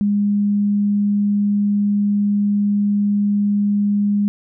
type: tone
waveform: sine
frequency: 204.4 Hz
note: G#3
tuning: 27 cents flat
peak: -14 dBFS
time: 0.01-4.28 s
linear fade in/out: 0 ms
effects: none